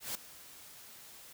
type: noise with ADSR envelope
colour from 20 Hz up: white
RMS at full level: -36 dBFS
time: 0-1.33 s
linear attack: 150 ms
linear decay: 4 ms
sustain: -17 dB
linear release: 6 ms
effects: none